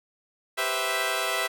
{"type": "chord", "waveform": "10% pulse", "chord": "C major seventh", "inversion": "second", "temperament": "equal", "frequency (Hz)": [392, 493.9, 523.3, 659.3], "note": ["G4", "B4", "C5", "E5"], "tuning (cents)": [0, 0, 0, 0], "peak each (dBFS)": [-25, -24, -25, -19], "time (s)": [0.57, 1.48], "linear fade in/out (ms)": 20, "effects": []}